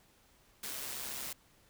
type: noise with amplitude modulation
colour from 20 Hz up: white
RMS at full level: -39 dBFS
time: 0.63-1.33 s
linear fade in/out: 5 ms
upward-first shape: sine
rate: 134 Hz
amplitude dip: 45%
effects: pink hiss -66 dBFS RMS until 1.69 s